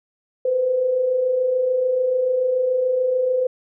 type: tone pair together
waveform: sine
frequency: 483.6 / 510.5 Hz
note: B4 / C5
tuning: -36 / -43 cents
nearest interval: minor second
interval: 93 cents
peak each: -28 / -17 dBFS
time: 0.45-3.47 s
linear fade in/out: 5 ms
effects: none